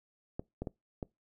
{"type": "clicks", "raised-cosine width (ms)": 2, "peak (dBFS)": -23, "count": 4, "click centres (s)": [0.395, 0.62, 0.672, 1.028], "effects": ["noise-tail reverb RT60 0.2 s tail -24 dB re dry"]}